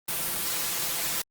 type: noise with comb filter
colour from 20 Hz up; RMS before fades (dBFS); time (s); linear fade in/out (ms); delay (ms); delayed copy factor
white; -29; 0.08-1.22; 5; 5.9; +1
effects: Opus 32 kbps